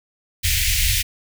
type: band-stop noise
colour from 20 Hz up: pink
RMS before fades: -19 dBFS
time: 0.43-1.03 s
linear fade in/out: 20 ms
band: 110 to 1900 Hz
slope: 48 dB/octave
effects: none